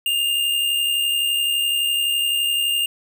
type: tone with amplitude modulation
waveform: square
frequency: 2811 Hz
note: F7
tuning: 11 cents sharp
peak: -17 dBFS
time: 0.06-2.86 s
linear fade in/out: 2 ms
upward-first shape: sine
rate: 71.8 Hz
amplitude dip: 40%
effects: none